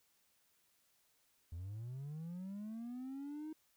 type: linear sweep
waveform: triangle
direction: up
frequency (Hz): 80 to 315.9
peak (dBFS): -40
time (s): 1.52-3.53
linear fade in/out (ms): 5
effects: tanh soft clip ceiling -37 dBFS + white hiss -75 dBFS RMS until 3.76 s